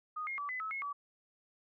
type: tone with pitch steps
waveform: sine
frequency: 1239 / 2138 / 1152 / 2013 / 1295 / 2172 / 1146 Hz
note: D#6 / C7 / D6 / B6 / E6 / C#7 / D6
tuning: -8 / +37 / -34 / +33 / -31 / -36 / -43 cents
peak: -36 dBFS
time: 0.16-0.93 s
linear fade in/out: 10 ms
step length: 110 ms
effects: none